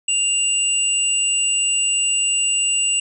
sine tone pair together, 2794 / 7903 Hz, F7 / B8, 0 / 0 cents, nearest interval octave + tritone, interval 1800 cents, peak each -19 / -19 dBFS, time 0.08-3 s, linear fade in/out 5 ms, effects none

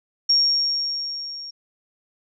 sine tone with level ramp, 5550 Hz, F8, 12 cents flat, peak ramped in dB -13 to -33 dBFS, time 0.29-1.51 s, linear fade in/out 10 ms, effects none

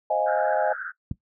sine chord, F minor seventh, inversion second, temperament equal, 523.3 / 622.3 / 698.5 / 830.6 Hz, C5 / Eb5 / F5 / Ab5, 0 / 0 / 0 / 0 cents, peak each -29 / -24 / -29 / -25 dBFS, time 0.1-0.73 s, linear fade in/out 5 ms
pink band-pass noise, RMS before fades -34 dBFS, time 0.26-0.92 s, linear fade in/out 20 ms, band 1400 to 1600 Hz, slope 96 dB/octave
click, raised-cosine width 5 ms, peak -15 dBFS, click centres 1.113 s
effects noise-tail reverb RT60 0.1 s tail -18 dB re dry + high-pass 60 Hz 12 dB/octave

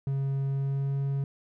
triangle tone with pitch glide, 136.9 to 138.33 Hz, C#3 to C#3, -21 to -3 cents, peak -24 dBFS, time 0.07-1.24 s, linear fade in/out 2 ms, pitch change +18 cents, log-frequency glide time 0.46-0.95 s, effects none

